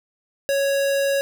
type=tone; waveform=square; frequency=554.4 Hz; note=C#5; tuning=in tune; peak=-19 dBFS; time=0.49-1.21 s; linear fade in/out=0 ms; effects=none